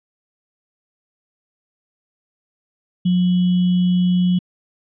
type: tone with sample-and-hold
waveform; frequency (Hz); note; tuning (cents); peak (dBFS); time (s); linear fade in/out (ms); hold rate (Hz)
sine; 180; F#3; -47; -13; 3.05-4.39; 10; 3150
effects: resampled to 11025 Hz